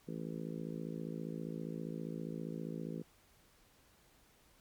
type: harmonic tone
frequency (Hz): 55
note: A1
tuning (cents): 0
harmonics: 3 / 4 / 5 / 6 / 7 / 8 / 9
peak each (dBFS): -43 / -45 / -47 / -49 / -50 / -51 / -52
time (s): 0.07-3.03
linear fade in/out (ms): 20
effects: pink hiss -67 dBFS RMS until 4.6 s + MP3 96 kbps